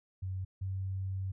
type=tone pair in turn; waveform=sine; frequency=94 / 95.42 Hz; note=F#2 / G2; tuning=+28 / -46 cents; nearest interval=unison; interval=26 cents; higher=second; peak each=-34 / -33 dBFS; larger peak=second; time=0.22-0.45 / 0.61-1.32 s; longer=second; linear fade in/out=10 ms; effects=none